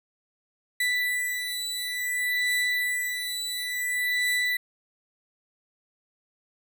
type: beating tone pair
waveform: 35% pulse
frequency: 1978 / 1978.57 Hz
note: B6 / B6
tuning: +2 / +3 cents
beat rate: 0.57 Hz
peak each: -27 dBFS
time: 0.8-4.57 s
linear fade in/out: 5 ms
effects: none